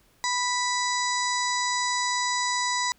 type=harmonic tone with a mistuned harmonic; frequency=987.8 Hz; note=B5; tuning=in tune; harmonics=1 / 2 / 4 / 5 / 6 / 7 / 8; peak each=-27 / -30 / -33 / -34 / -35 / -35 / -36 dBFS; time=0.24-2.92 s; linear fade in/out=0 ms; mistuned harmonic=8; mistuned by=-19 cents; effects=pink hiss -62 dBFS RMS until 2.98 s